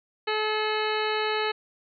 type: harmonic tone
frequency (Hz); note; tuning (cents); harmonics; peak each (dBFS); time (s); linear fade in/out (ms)
430; A4; -40; 1 / 2 / 3 / 4 / 5 / 6 / 7 / 9 / 10; -28 / -31 / -33 / -34 / -35 / -36 / -36 / -38 / -38; 0.27-1.52; 10
effects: none